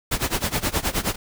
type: noise with tremolo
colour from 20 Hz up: pink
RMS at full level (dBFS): -21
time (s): 0.11-1.16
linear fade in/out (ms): 10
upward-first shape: sine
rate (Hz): 9.5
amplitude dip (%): 90
effects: none